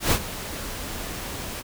pink noise with ADSR envelope, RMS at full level -19 dBFS, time 0-1.63 s, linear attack 120 ms, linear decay 66 ms, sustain -14 dB, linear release 33 ms, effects none

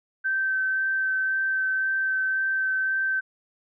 sine tone with vibrato, 1547 Hz, G6, 23 cents flat, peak -22 dBFS, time 0.24-3.21 s, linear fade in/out 20 ms, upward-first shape sine, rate 1.9 Hz, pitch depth 11 cents each way, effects none

